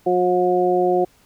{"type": "harmonic tone", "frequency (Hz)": 180, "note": "F#3", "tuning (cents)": -47, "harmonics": [1, 2, 3, 4], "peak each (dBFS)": [-29, -17, -23, -20], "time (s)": [0.06, 1.05], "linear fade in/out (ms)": 10, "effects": ["pink hiss -56 dBFS RMS until 1.25 s"]}